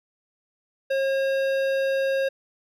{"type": "tone with hard clipping", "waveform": "sine", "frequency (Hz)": 540, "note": "C#5", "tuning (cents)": -45, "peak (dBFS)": -23, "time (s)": [0.9, 2.29], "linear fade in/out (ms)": 10, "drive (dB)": 13, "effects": []}